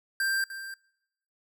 square tone with echo, 1579 Hz, G6, 12 cents sharp, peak -26 dBFS, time 0.2-0.44 s, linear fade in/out 2 ms, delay 300 ms, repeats 1, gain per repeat -12 dB, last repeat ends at 0.74 s, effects noise-tail reverb RT60 0.8 s tail -24 dB re dry

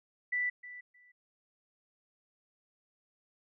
sine tone with echo, 1975.5 Hz, B6, in tune, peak -29 dBFS, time 0.32-0.5 s, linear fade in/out 10 ms, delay 310 ms, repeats 2, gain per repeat -15 dB, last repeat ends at 1.12 s, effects none

